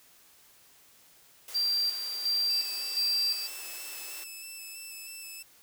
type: high-pass noise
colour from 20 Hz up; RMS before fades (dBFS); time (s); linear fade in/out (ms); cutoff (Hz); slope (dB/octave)
white; -44; 1.48-4.24; 2; 310; 96
type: tone with tremolo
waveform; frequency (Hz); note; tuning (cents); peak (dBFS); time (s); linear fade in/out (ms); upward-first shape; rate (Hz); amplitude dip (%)
triangle; 4716; D8; +6; -24; 1.54-3.48; 20; square; 1.4; 60
type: tone with vibrato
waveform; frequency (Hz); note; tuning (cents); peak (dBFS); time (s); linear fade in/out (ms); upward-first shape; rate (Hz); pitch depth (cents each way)
10% pulse; 2632; E7; -3; -33; 2.49-5.43; 10; square; 3.1; 16
effects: white hiss -59 dBFS RMS until 5.62 s